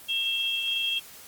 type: tone pair together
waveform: sine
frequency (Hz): 2700 / 3247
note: E7 / G#7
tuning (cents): +41 / -40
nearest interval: minor third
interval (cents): 319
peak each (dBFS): -30 / -25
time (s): 0.08-1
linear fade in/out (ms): 20
effects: white hiss -47 dBFS RMS until 1.27 s + Opus 24 kbps